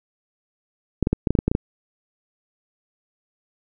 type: clicks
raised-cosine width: 3 ms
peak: -5 dBFS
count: 10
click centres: 1.027 / 1.071 / 1.13 / 1.272 / 1.306 / 1.352 / 1.389 / 1.48 / 1.515 / 1.551 s
effects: none